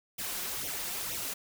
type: noise with flanger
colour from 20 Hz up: white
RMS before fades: -36 dBFS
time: 0.18-1.34 s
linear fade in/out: 10 ms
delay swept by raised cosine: 0.32 to 5.62 ms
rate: 2.1 Hz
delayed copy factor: +0.75
effects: none